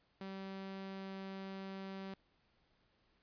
sawtooth tone, 192.9 Hz, G3, 28 cents flat, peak -40 dBFS, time 0.21-2.14 s, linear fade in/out 2 ms, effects pink hiss -75 dBFS RMS until 3.22 s + resampled to 11025 Hz

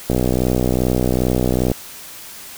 click train, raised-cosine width 2 ms, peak -4 dBFS, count 102, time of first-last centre 0.1-1.716 s, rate 62.5 Hz, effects white hiss -36 dBFS RMS until 2.57 s

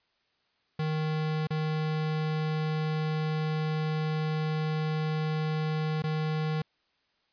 square tone with dropouts, 155.56 Hz, D#3, in tune, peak -28 dBFS, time 0.79-6.62 s, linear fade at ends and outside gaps 5 ms, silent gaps 1.471-1.505 / 6.022-6.038 s, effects white hiss -72 dBFS RMS until 7.32 s + resampled to 11025 Hz

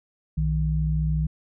sine tone pair together, 61.74 / 155.71 Hz, B1 / D#3, 0 / +2 cents, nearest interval octave + major third, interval 1602 cents, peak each -24 / -23 dBFS, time 0.37-1.27 s, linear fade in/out 10 ms, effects none

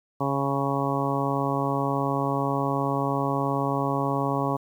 harmonic tone, 138.59 Hz, C#3, in tune, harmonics 1 / 2 / 3 / 4 / 5 / 6 / 7 / 8, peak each -29 / -29 / -32 / -32 / -33 / -33 / -32 / -31 dBFS, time 0.2-4.57 s, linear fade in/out 10 ms, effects 9-bit

